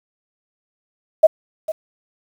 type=tone with echo; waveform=sine; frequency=633 Hz; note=D#5; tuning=30 cents sharp; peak=-4 dBFS; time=1.23-1.27 s; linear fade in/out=10 ms; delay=450 ms; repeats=1; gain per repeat=-15 dB; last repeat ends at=1.72 s; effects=7-bit